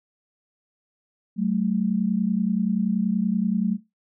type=tone pair together; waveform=sine; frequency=189.11 / 219.6 Hz; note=F#3 / A3; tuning=+38 / -3 cents; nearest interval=minor third; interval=259 cents; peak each=-23 dBFS; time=1.36-3.78 s; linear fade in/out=50 ms; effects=noise-tail reverb RT60 0.2 s tail -18 dB re dry